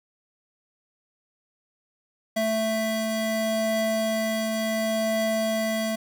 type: tone pair together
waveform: square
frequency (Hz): 220.8 / 661.7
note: A3 / E5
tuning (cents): +6 / +6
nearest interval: octave + perfect fifth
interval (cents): 1900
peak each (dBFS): -28 / -26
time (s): 2.36-5.96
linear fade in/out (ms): 10
effects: none